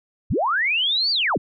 sine linear two-way sweep, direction up then down, 34.93 to 4719 to 34.93 Hz, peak -18 dBFS, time 0.3-1.38 s, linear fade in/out 10 ms, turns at 1.11 s, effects none

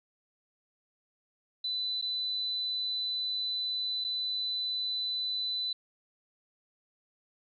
sine tone with dropouts, 3999 Hz, B7, 21 cents sharp, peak -30 dBFS, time 1.64-5.73 s, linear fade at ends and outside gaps 5 ms, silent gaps 2.015-2.023 / 4.042-4.046 s, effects none

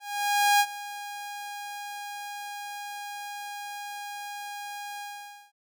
sawtooth tone with ADSR envelope, 818 Hz, G#5, 26 cents flat, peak -14 dBFS, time 0-5.52 s, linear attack 600 ms, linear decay 56 ms, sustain -18 dB, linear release 510 ms, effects none

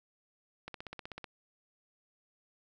click train, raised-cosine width 0.3 ms, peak -26 dBFS, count 10, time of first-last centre 0.68-1.243 s, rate 16 Hz, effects none

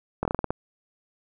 slowing click train, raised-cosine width 1 ms, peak -11 dBFS, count 8, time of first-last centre 0.23-0.505 s, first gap 22 ms, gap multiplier 1.19, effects none

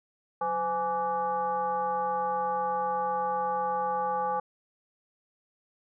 sine tone with frequency modulation, 837 Hz, G#5, 13 cents sharp, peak -26 dBFS, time 0.41-4.4 s, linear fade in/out 5 ms, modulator 326 Hz, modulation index 0.98, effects none

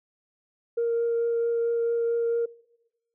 sine tone with vibrato, 466.2 Hz, A#4, in tune, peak -21 dBFS, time 0.77-2.46 s, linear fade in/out 10 ms, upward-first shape triangle, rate 4.5 Hz, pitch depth 9 cents each way, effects noise-tail reverb RT60 1.0 s tail -23 dB re dry + tanh soft clip ceiling -19 dBFS

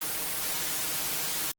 white noise with comb filter, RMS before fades -31 dBFS, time 0.01-1.52 s, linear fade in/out 10 ms, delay 6.4 ms, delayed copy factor +0.55, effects Opus 24 kbps

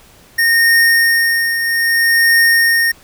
square tone with tremolo, 1843 Hz, A#6, 20 cents flat, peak -8 dBFS, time 0.38-2.92 s, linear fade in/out 10 ms, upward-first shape triangle, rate 0.62 Hz, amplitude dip 60%, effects pink hiss -45 dBFS RMS until 3.03 s

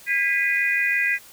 sine tone cluster, 1626 / 1982 / 2068 / 2465 Hz, G#6 / B6 / C7 / D#7, -37 / +6 / -21 / -17 cents, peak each -25 / -22 / -30 / -24 dBFS, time 0.06-1.19 s, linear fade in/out 50 ms, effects white hiss -47 dBFS RMS until 1.32 s

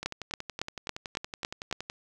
two click trains, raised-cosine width 0.2 ms, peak -19 / -12 dBFS, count 21 / 7, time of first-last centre 0.03-1.899 / 0.06-1.727 s, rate 10.7 / 3.6 Hz, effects none

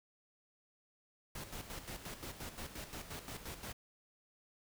pink noise with tremolo, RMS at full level -45 dBFS, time 1.35-3.73 s, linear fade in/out 5 ms, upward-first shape square, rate 5.7 Hz, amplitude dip 60%, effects none

